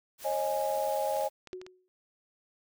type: noise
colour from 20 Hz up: white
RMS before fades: -45 dBFS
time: 0.18-1.3 s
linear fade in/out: 50 ms
type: chord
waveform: sine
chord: C# suspended second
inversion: none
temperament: equal with one note detuned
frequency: 542 / 622.3 / 830.6 Hz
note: C#5 / D#5 / G#5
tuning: -39 / 0 / 0 cents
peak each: -32 dBFS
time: 0.24-1.29 s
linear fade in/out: 20 ms
type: clicks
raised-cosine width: 0.2 ms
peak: -30 dBFS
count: 6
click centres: 1.167 / 1.21 / 1.473 / 1.531 / 1.615 / 1.665 s
type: tone with exponential decay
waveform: sine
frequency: 367.9 Hz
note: F#4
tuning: 10 cents flat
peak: -35 dBFS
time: 1.53-1.88 s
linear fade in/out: 0 ms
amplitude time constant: 76 ms
effects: none